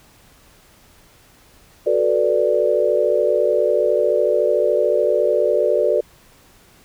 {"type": "chord", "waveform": "sine", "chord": "B minor seventh", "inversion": "second", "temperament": "equal", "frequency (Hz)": [370, 440, 493.9, 587.3], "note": ["F#4", "A4", "B4", "D5"], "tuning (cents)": [0, 0, 0, 0], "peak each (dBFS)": [-22, -20, -20, -18], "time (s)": [1.86, 6.01], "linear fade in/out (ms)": 10, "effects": ["pink hiss -51 dBFS RMS until 6.84 s"]}